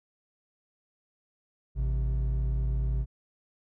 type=tone pair together; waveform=triangle; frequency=54.89 / 130.81 Hz; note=A1 / C3; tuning=-3 / 0 cents; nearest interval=octave + minor third; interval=1503 cents; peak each=-23 / -30 dBFS; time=1.75-3.06 s; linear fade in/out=50 ms; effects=tanh soft clip ceiling -19 dBFS